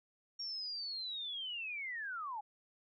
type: linear sweep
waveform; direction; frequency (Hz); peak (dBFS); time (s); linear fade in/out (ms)
sine; down; 5588 to 803; -39; 0.39-2.41; 10
effects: none